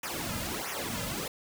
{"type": "noise with flanger", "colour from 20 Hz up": "pink", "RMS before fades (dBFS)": -35, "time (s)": [0.03, 1.28], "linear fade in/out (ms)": 5, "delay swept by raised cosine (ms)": [0.23, 2.73], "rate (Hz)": 1.5, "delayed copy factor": -1, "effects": []}